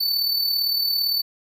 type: tone with amplitude modulation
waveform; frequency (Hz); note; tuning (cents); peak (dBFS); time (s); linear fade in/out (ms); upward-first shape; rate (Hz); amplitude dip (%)
square; 4510; C#8; +29; -18; 0-1.22; 10; sine; 37.7; 50
effects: none